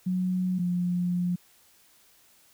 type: tone pair in turn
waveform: sine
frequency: 183.4 / 177.46 Hz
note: F#3 / F3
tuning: -15 / +28 cents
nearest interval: minor second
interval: 57 cents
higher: first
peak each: -24 dBFS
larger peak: neither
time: 0.06-0.59 / 0.59-1.36 s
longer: second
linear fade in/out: 10 ms
effects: white hiss -60 dBFS RMS until 2.53 s